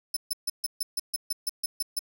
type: tone bursts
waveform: 20% pulse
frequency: 5274 Hz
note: E8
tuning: in tune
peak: -20 dBFS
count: 12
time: 0.14-1.992 s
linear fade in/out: 5 ms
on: 26 ms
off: 140 ms
effects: none